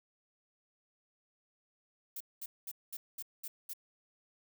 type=noise bursts; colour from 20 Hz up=violet; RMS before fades=-42 dBFS; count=7; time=2.16-3.735 s; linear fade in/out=5 ms; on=45 ms; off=210 ms; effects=none